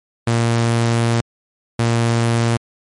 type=tone pair in turn; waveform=sawtooth; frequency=116.5 / 116.5 Hz; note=A#2 / A#2; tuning=-1 / -1 cents; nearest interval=unison; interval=0 cents; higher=neither; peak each=-10 dBFS; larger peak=neither; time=0.27-1.21 / 1.79-2.57 s; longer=first; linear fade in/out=5 ms; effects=MP3 48 kbps